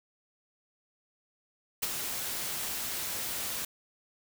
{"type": "noise with ADSR envelope", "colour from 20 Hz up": "white", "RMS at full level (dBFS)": -28, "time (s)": [1.82, 3.65], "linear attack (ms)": 13, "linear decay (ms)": 25, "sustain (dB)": -7, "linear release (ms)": 4, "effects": []}